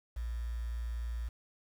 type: tone with quantisation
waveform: sine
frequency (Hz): 58.27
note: A#1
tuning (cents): 0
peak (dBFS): -34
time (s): 0.16-1.29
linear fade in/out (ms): 10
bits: 9
effects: none